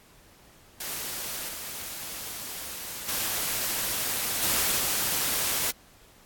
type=noise with level steps; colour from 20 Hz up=white; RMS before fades=-34 / -37 / -29 / -25 / -27 dBFS; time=0.8-5.71 s; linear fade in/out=5 ms; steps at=1.48 / 3.08 / 4.42 / 4.78 s; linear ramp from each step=10 ms; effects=pink hiss -56 dBFS RMS until 6.25 s + AAC 64 kbps